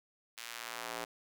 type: tone with high-pass filter sweep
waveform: square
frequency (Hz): 58.27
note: A#1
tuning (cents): 0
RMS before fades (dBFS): -43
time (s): 0.37-1.05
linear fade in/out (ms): 10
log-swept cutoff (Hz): 2400 to 520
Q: 0.77
effects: none